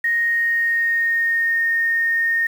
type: tone with pitch glide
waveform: sine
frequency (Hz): 1864.7 to 1841.2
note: A#6 to A#6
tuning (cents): 0 to -22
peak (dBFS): -16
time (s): 0.04-2.47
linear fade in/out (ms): 5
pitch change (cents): -22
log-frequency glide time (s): 0.22-1.6
effects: 7-bit